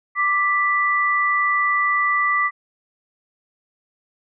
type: tone pair together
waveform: sine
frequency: 1174.6 / 1975.5 Hz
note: D6 / B6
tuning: 0 / 0 cents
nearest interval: major sixth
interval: 900 cents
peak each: -19 dBFS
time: 0.15-2.51 s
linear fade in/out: 50 ms
effects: none